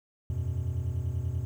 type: chord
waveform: triangle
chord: E suspended second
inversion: none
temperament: just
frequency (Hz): 82.41 / 92.71 / 123.61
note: E2 / F#2 / B2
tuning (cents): 0 / +4 / +2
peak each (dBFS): -31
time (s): 0.3-1.45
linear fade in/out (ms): 0
effects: 10-bit